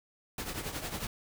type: noise with tremolo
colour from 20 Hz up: pink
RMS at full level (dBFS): -35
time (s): 0.38-1.07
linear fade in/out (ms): 2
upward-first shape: triangle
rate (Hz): 11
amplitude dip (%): 70
effects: none